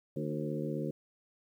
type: harmonic tone with a mistuned harmonic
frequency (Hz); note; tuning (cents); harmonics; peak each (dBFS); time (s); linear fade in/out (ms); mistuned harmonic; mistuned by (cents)
75.7; D#2; -47; 2 / 3 / 4 / 5 / 6 / 7; -37 / -39 / -40 / -41 / -42 / -42; 0.16-0.91; 5; 5; -40
effects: 11-bit